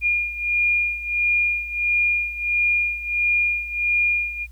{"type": "beating tone pair", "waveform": "sine", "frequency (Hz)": [2420, 2421.5], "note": ["D#7", "D#7"], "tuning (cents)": [-49, -48], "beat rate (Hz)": 1.5, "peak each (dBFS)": [-20, -24], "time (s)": [0.01, 4.47], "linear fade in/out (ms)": 50, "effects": ["added 60 Hz sine -39 dBFS peak until 4.51 s", "white hiss -61 dBFS RMS until 4.51 s"]}